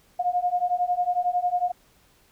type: beating tone pair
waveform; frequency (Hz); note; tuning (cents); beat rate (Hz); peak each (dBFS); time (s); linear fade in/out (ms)
sine; 709 / 720; F5 / F#5; +26 / -47; 11; -25 / -24; 0.19-1.72; 10
effects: pink hiss -60 dBFS RMS until 2.31 s